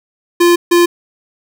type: tone bursts at uneven times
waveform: square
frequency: 346.9 Hz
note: F4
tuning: 12 cents flat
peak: -7 dBFS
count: 2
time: 0.4-0.56 / 0.71-0.86 s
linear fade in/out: 10 ms
effects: none